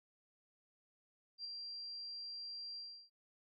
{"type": "tone with ADSR envelope", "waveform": "sine", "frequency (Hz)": 4738, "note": "D8", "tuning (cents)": 14, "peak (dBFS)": -40, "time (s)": [1.38, 3.1], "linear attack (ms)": 68, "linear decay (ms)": 4, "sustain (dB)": -4, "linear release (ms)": 330, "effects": []}